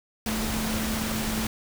sine tone in noise, 219 Hz, A3, 8 cents flat, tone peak -29 dBFS, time 0.26-1.47 s, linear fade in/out 2 ms, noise pink, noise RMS -30 dBFS, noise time 0.26-1.47 s, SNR -2 dB, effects none

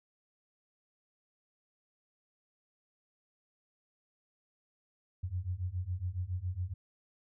sine beating tone pair, 87 / 94.2 Hz, F2 / F#2, -6 / +32 cents, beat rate 7.2 Hz, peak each -37 / -36 dBFS, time 5.23-6.74 s, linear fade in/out 10 ms, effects none

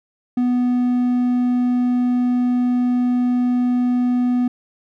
triangle tone, 246.9 Hz, B3, in tune, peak -13 dBFS, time 0.37-4.48 s, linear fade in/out 5 ms, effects none

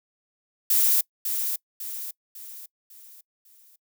violet noise with echo, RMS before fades -20 dBFS, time 0.7-1.01 s, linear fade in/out 5 ms, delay 550 ms, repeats 5, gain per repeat -7 dB, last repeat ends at 3.76 s, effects noise-tail reverb RT60 0.1 s tail -24 dB re dry

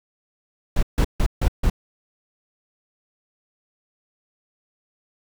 brown noise bursts, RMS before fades -17 dBFS, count 5, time 0.76-1.7 s, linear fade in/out 5 ms, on 68 ms, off 150 ms, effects none

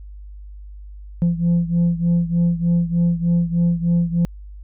sine beating tone pair, 170.5 / 173.8 Hz, F3 / F3, -41 / -8 cents, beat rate 3.3 Hz, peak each -15 / -18 dBFS, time 1.22-4.25 s, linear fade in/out 0 ms, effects tanh soft clip ceiling -12 dBFS + added 50 Hz sine -34 dBFS peak until 4.63 s

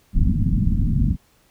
pink low-pass noise, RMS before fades -18 dBFS, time 0.13-1.17 s, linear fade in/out 50 ms, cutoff 250 Hz, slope 48 dB/octave, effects pink hiss -59 dBFS RMS until 1.5 s

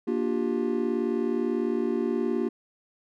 triangle chord, G minor seventh, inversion first, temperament just, 235.2 / 294 / 352.8 / 392 Hz, Bb3 / D4 / F4 / G4, +16 / +2 / +18 / 0 cents, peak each -27 / -30 / -27 / -28 dBFS, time 0.07-2.49 s, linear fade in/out 10 ms, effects none

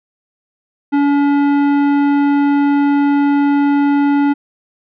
triangle tone with tanh clipping, 284.9 Hz, C#4, 48 cents sharp, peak -12 dBFS, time 0.92-4.34 s, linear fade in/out 20 ms, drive 18 dB, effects none

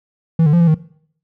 triangle tone with pitch steps, 163.4 / 148.7 / 172.2 / 168.7 / 156.5 Hz, E3 / D3 / F3 / E3 / D#3, -15 / +22 / -24 / +40 / +10 cents, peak -7 dBFS, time 0.39-0.745 s, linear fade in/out 5 ms, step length 71 ms, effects noise-tail reverb RT60 0.6 s tail -19 dB re dry

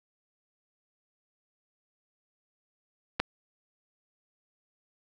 clicks, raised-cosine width 0.3 ms, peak -22 / -9 dBFS, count 2, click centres 3.196 / 3.2 s, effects none

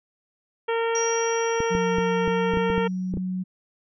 harmonic tone, 458.8 Hz, A#4, 28 cents flat, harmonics 1 / 2 / 3 / 4 / 5 / 6 / 7, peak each -23 / -29 / -33 / -35 / -37 / -39 / -40 dBFS, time 0.68-2.88 s, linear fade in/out 10 ms
sine tone with exponential decay, 5720 Hz, F8, 41 cents sharp, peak -25 dBFS, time 0.95-3.12 s, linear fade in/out 2 ms, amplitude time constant 470 ms
clicks, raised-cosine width 3 ms, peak -16 dBFS, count 10, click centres 1.604 / 1.751 / 1.984 / 2.278 / 2.537 / 2.572 / 2.701 / 2.78 / 3.139 / 3.172 s
sine tone with pitch glide, 179.6 to 184.76 Hz, F3 to F#3, +49 to -2 cents, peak -25 dBFS, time 1.7-3.44 s, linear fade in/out 20 ms, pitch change +49 cents, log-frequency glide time 2.28-2.77 s
effects none

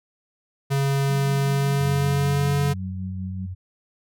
square tone with pitch glide, 138.3 to 142.27 Hz, C#3 to C#3, -4 to +45 cents, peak -20 dBFS, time 0.7-2.74 s, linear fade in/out 20 ms, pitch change +49 cents, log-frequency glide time 1.42-2.58 s
sine tone with tremolo, 187.2 Hz, F#3, 20 cents sharp, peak -29 dBFS, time 1.08-3.47 s, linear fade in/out 20 ms, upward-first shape sine, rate 5.2 Hz, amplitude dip 45%
sine tone with vibrato, 92.5 Hz, F#2, in tune, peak -29 dBFS, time 1.79-3.55 s, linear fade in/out 20 ms, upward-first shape square, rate 3.3 Hz, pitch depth 11 cents each way
effects none

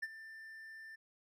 triangle tone with ADSR envelope, 1782 Hz, A6, 22 cents sharp, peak -33 dBFS, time 0.02-0.96 s, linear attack 12 ms, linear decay 37 ms, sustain -14 dB, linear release 12 ms, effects none

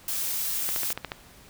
blue noise, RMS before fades -29 dBFS, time 0.08-0.93 s, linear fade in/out 2 ms
click train, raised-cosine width 0.3 ms, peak -15 dBFS, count 7, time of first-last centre 0.69-1.119 s, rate 14 Hz
effects pink hiss -52 dBFS RMS until 1.49 s

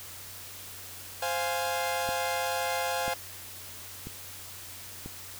sawtooth chord, F minor, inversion second, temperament equal, 523.3 / 698.5 / 830.6 Hz, C5 / F5 / Ab5, 0 / 0 / 0 cents, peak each -29 dBFS, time 1.22-3.14 s, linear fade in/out 5 ms
click train, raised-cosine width 3 ms, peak -26 dBFS, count 4, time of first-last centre 2.09-5.06 s, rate 1.01 Hz
effects added 93 Hz sine -53 dBFS peak until 5.39 s + white hiss -44 dBFS RMS until 5.39 s

